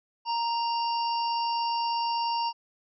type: harmonic tone with a mistuned harmonic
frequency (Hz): 932.3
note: A#5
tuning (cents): 0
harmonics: 1 / 3 / 5 / 6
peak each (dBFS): -26 / -38 / -37 / -39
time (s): 0.25-2.53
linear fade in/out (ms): 50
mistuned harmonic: 6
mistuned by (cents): -56
effects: none